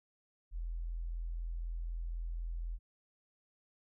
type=tone; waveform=sine; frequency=42 Hz; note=E1; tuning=33 cents sharp; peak=-36 dBFS; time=0.51-2.79 s; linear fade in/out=50 ms; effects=none